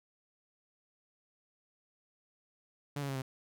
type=tone with pitch steps; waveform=sawtooth; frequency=144 / 139.74 / 135.6 / 131.59 Hz; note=D3 / C#3 / C#3 / C3; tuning=-34 / +14 / -38 / +10 cents; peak=-31 dBFS; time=2.96-3.22 s; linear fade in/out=5 ms; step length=65 ms; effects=none